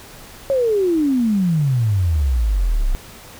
sine exponential sweep, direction down, 560 to 30.27 Hz, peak -14 dBFS, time 0.5-2.95 s, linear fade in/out 0 ms, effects pink hiss -40 dBFS RMS until 3.39 s

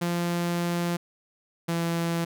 sawtooth tone pair in turn, 172.8 / 168.37 Hz, F3 / E3, -18 / +37 cents, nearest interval unison, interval 45 cents, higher first, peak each -21 dBFS, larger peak neither, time 0.01-0.97 / 1.68-2.25 s, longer first, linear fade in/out 10 ms, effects none

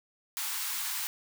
white high-pass noise, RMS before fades -34 dBFS, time 0.37-1.07 s, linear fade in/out 0 ms, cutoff 810 Hz, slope 96 dB/octave, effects none

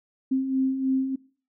sine beating tone pair, 261.6 / 264.8 Hz, C4 / C4, 0 / +21 cents, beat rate 3.2 Hz, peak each -30 / -22 dBFS, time 0.31-1.16 s, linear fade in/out 10 ms, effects noise-tail reverb RT60 0.4 s tail -20 dB re dry

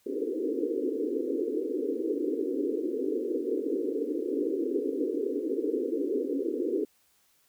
white band-pass noise, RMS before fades -30 dBFS, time 0.06-6.85 s, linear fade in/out 10 ms, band 260 to 480 Hz, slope 96 dB/octave, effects white hiss -67 dBFS RMS until 7.48 s

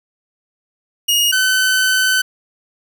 sawtooth tone pair in turn, 2868 / 1519.3 Hz, F7 / F#6, +45 / +45 cents, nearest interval major seventh, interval 1100 cents, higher first, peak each -9 dBFS, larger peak neither, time 1.08-1.32 / 1.32-2.22 s, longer second, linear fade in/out 10 ms, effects none

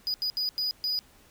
triangle tone bursts at uneven times, 4940 Hz, D#8, 13 cents flat, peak -25 dBFS, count 5, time 0.07-0.14 / 0.22-0.3 / 0.37-0.49 / 0.58-0.71 / 0.84-0.99 s, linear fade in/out 0 ms, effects pink hiss -58 dBFS RMS until 1.3 s

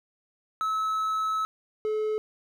triangle tone pair in turn, 1296 / 430.2 Hz, E6 / A4, -30 / -39 cents, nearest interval octave + perfect fifth, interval 1909 cents, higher first, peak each -23 dBFS, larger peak neither, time 0.61-1.45 / 1.85-2.18 s, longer first, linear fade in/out 0 ms, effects none

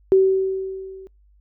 sine tone with level ramp, 382 Hz, G4, 45 cents flat, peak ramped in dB -9 to -37 dBFS, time 0.12-1.07 s, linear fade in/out 0 ms, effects noise-tail reverb RT60 0.2 s tail -26 dB re dry + added 50 Hz sine -52 dBFS peak until 1.4 s

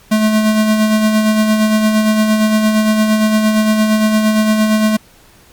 square tone with tremolo, 215.9 Hz, A3, 33 cents flat, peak -9 dBFS, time 0.11-4.97 s, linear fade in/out 10 ms, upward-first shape sine, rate 8.7 Hz, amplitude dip 40%, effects pink hiss -46 dBFS RMS until 5.52 s + Opus 48 kbps

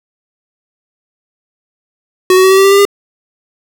square tone with pitch steps, 370 / 374.5 / 379.1 / 383.7 / 388.4 / 393.1 / 397.9 / 402.8 Hz, F#4 / F#4 / F#4 / G4 / G4 / G4 / G4 / G4, 0 / +21 / +42 / -37 / -16 / +5 / +26 / +47 cents, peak -5 dBFS, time 2.3-2.852 s, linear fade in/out 2 ms, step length 69 ms, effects none

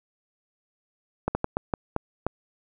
slowing click train, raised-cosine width 1 ms, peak -10 dBFS, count 7, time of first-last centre 1.28-2.266 s, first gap 70 ms, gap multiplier 1.34, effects none

